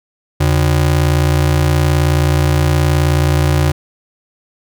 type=ring-modulated tone; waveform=square; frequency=111.4 Hz; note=A2; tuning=22 cents sharp; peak=-8 dBFS; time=0.4-3.72 s; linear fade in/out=10 ms; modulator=29.5 Hz; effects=none